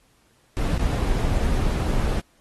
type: noise with dropouts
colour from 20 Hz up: brown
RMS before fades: -22 dBFS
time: 0.57-2.2 s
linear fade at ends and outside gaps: 0 ms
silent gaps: 0.779-0.795 s
effects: pink hiss -62 dBFS RMS until 2.4 s + AAC 32 kbps